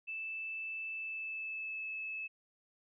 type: tone with pitch glide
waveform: sine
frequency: 2637 to 2604 Hz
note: E7 to E7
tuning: 0 to -22 cents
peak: -38 dBFS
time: 0.07-2.28 s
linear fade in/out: 20 ms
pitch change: -22 cents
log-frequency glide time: 0.94-1.89 s
effects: none